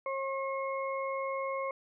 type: harmonic tone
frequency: 540 Hz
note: C#5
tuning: 45 cents flat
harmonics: 1 / 2 / 4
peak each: -34 / -36 / -42 dBFS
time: 0.06-1.71 s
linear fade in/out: 2 ms
effects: none